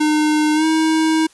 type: tone with pitch glide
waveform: square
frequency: 304.6 to 317.7 Hz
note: D#4 to D#4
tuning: -37 to +36 cents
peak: -14 dBFS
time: 0-1.27 s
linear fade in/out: 10 ms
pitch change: +73 cents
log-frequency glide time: 0.54-0.65 s
effects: white hiss -51 dBFS RMS until 1.33 s + resampled to 24000 Hz